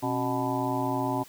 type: harmonic tone with a mistuned harmonic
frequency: 124.3 Hz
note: B2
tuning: 12 cents sharp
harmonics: 1 / 2 / 3 / 5 / 6 / 7 / 8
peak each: -34 / -30 / -35 / -35 / -36 / -32 / -34 dBFS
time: 0.02-1.24 s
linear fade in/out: 20 ms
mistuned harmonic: 2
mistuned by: +150 cents
effects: white hiss -51 dBFS RMS until 1.28 s